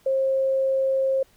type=tone; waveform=sine; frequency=534 Hz; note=C5; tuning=35 cents sharp; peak=-19 dBFS; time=0.06-1.23 s; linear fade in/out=5 ms; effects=pink hiss -59 dBFS RMS until 1.36 s